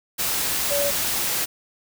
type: tone in noise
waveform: sine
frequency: 571 Hz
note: D5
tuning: 49 cents flat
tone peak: -22 dBFS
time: 0.7-0.91 s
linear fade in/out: 20 ms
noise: white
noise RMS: -24 dBFS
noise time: 0.18-1.46 s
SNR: -1 dB
effects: none